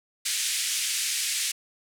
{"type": "band-pass noise", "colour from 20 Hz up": "white", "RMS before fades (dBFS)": -28, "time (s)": [0.25, 1.52], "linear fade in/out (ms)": 10, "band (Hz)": [2000, 9800], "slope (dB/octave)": 24, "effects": []}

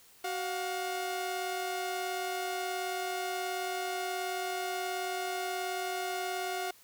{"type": "tone pair together", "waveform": "sawtooth", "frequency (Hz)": [375.3, 712], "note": ["F#4", "F5"], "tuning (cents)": [25, 33], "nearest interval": "major seventh", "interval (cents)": 1108, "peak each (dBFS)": [-33, -31], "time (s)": [0.24, 6.71], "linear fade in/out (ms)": 5, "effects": ["white hiss -59 dBFS RMS until 6.83 s"]}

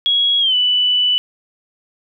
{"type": "tone with pitch glide", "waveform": "sine", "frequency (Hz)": [3322, 2977], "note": ["G#7", "F#7"], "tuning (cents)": [0, 10], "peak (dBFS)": -12, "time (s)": [0.06, 1.18], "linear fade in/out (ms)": 0, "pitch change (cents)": -190, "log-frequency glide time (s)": [0.4, 0.55], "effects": []}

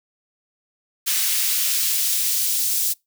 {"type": "noise with high-pass filter sweep", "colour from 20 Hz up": "white", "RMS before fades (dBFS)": -21, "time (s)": [1.06, 2.94], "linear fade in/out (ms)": 20, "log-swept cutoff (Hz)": [2000, 5300], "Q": 0.71, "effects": ["noise-tail reverb RT60 0.2 s tail -26 dB re dry"]}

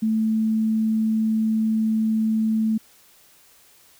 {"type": "tone", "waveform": "sine", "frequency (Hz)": 220, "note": "A3", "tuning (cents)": 0, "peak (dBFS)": -18, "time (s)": [0.02, 2.78], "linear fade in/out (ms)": 10, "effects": ["white hiss -54 dBFS RMS until 3.99 s"]}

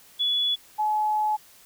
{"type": "tone pair in turn", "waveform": "sine", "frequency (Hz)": [3410, 852.5], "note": ["G#7", "G#5"], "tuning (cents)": [45, 45], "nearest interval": "2 octaves", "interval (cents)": 2400, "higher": "first", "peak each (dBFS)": -21, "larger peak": "neither", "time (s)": [[0.19, 0.56], [0.78, 1.37]], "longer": "second", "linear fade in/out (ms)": 20, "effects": ["white hiss -53 dBFS RMS until 1.65 s"]}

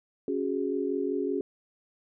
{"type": "chord", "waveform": "sine", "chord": "C# suspended fourth", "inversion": "none", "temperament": "equal", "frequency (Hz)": [277.2, 370, 415.3], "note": ["C#4", "F#4", "G#4"], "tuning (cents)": [0, 0, 0], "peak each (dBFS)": -31, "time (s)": [0.28, 1.41], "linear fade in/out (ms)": 2, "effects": []}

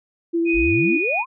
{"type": "tone with vibrato", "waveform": "sine", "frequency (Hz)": 335.7, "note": "E4", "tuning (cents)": 32, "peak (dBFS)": -17, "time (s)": [0.33, 0.98], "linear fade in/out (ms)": 20, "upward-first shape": "triangle", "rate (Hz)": 9.3, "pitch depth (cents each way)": 16}
{"type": "tone with pitch glide", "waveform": "sine", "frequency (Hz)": [2489, 2465], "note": ["D#7", "D#7"], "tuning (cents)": [0, -17], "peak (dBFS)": -20, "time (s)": [0.45, 1.25], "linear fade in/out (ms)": 50, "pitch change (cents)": -17, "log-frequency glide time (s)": [0.67, 0.73]}
{"type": "exponential sweep", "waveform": "sine", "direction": "up", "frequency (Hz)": [40.51, 1108.7], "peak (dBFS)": -22, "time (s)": [0.53, 1.26], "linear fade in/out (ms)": 50}
{"effects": []}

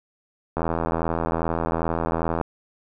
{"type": "click train", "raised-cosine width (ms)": 1, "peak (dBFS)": -10, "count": 153, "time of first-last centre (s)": [0.57, 2.412], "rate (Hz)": 82.5, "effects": []}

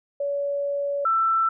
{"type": "tone pair in turn", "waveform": "sine", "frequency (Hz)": [567, 1333.1], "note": ["C#5", "E6"], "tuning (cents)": [39, 19], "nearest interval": "octave + minor third", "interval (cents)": 1480, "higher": "second", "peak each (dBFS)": [-23, -18], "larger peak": "second", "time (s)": [[0.2, 1.05], [1.05, 1.49]], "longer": "first", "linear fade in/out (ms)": 5, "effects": []}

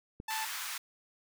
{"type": "click", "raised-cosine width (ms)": 3, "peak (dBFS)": -29, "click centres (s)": 0.201}
{"type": "tone", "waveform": "sawtooth", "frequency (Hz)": 880, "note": "A5", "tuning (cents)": 0, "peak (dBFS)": -31, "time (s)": [0.28, 0.45], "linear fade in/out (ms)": 5}
{"type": "high-pass noise", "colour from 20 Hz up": "pink", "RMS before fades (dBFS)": -39, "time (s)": [0.3, 0.78], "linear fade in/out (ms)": 5, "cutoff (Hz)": 1100, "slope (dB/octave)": 24}
{"effects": []}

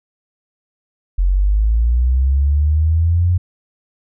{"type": "linear sweep", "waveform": "sine", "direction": "up", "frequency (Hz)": [43.65, 90.2], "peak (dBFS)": -11, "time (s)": [1.18, 3.38], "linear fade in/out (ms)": 10, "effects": []}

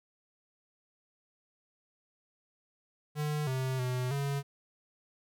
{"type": "tone with pitch steps", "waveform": "square", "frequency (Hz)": [150.1, 130.7, 126.2, 140.3], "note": ["D3", "C3", "B2", "C#3"], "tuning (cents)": [38, -1, 38, 21], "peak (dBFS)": -31, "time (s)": [3.15, 4.43], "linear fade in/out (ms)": 50, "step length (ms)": 320, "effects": []}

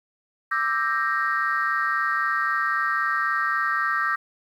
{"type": "chord", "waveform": "sine", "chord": "E half-diminished seventh", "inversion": "third", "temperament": "equal with one note detuned", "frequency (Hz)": [1174.7, 1318.5, 1581.6, 1864.7], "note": ["D6", "E6", "G6", "Bb6"], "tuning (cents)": [0, 0, 15, 0], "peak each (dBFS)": -26, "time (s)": [0.51, 4.16], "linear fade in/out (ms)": 10, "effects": ["tanh soft clip ceiling -13 dBFS", "9-bit"]}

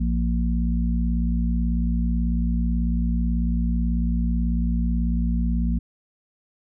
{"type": "harmonic tone", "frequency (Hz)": 58.2, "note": "A#1", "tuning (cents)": -2, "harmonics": [1, 3, 4], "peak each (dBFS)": [-21, -26, -27], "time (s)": [0, 5.79], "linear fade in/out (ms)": 10, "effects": []}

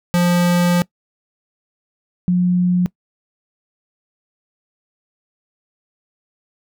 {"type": "tone pair in turn", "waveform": ["square", "sine"], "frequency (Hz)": [175.5, 179.08], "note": ["F3", "F3"], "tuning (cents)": [9, 44], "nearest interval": "unison", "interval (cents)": 35, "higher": "second", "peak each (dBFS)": [-13, -12], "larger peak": "second", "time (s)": [[0.14, 0.82], [2.28, 2.86]], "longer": "first", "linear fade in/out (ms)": 0, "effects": ["noise-tail reverb RT60 0.1 s tail -22 dB re dry"]}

